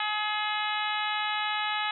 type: harmonic tone with a mistuned harmonic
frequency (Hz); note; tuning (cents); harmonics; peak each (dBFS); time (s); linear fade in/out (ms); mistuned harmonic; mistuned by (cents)
423.2; G#4; +33; 2 / 3 / 4 / 5 / 6 / 7 / 8 / 9; -32 / -34 / -35 / -36 / -37 / -37 / -38 / -39; 0-1.91; 2; 9; +22
effects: none